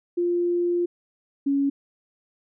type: tone pair in turn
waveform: sine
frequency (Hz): 349.2 / 278.8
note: F4 / C#4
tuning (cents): 0 / +10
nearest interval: major third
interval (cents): 390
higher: first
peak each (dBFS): -20 / -19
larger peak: second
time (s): 0.17-0.86 / 1.46-1.7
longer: first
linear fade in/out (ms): 10
effects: none